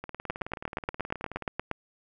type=two click trains; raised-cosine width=0.5 ms; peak=-22 / -14 dBFS; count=27 / 13; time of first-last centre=0.04-1.423 / 0.3-1.713 s; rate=18.8 / 8.49 Hz; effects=none